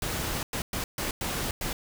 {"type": "noise bursts at uneven times", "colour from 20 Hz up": "pink", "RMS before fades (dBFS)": -31, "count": 6, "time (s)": [[0.02, 0.43], [0.53, 0.62], [0.73, 0.84], [0.98, 1.11], [1.21, 1.51], [1.61, 1.73]], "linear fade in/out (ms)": 2, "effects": []}